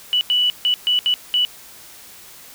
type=tone bursts at uneven times; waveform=sine; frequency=2958 Hz; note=F#7; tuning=1 cent flat; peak=-14 dBFS; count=6; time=0.13-0.21 / 0.3-0.5 / 0.65-0.74 / 0.87-0.99 / 1.06-1.14 / 1.34-1.45 s; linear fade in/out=0 ms; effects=white hiss -42 dBFS RMS until 2.54 s